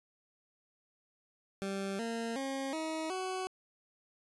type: tone with pitch steps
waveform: 20% pulse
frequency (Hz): 195.6 / 229.9 / 270.3 / 317.8 / 373.5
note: G3 / A#3 / C#4 / D#4 / F#4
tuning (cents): -4 / -24 / -44 / +37 / +16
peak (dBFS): -30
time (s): 1.62-3.47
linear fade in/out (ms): 0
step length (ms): 370
effects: resampled to 24000 Hz